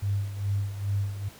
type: tone with tremolo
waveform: sine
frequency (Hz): 100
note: G2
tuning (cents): +35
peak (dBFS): -23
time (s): 0.02-1.29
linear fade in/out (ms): 10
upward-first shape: sine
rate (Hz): 2.4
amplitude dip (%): 70
effects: pink hiss -50 dBFS RMS until 1.39 s